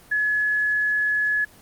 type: tone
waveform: sine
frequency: 1700 Hz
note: G#6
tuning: 40 cents sharp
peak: -19 dBFS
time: 0.11-1.45 s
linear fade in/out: 10 ms
effects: pink hiss -50 dBFS RMS until 1.61 s + Opus 24 kbps